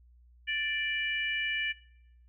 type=harmonic tone; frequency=587.3 Hz; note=D5; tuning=in tune; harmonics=3 / 4 / 5; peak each=-33 / -34 / -35 dBFS; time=0.47-1.73 s; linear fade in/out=20 ms; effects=noise-tail reverb RT60 0.8 s tail -19 dB re dry + added 60 Hz sine -56 dBFS peak until 2.28 s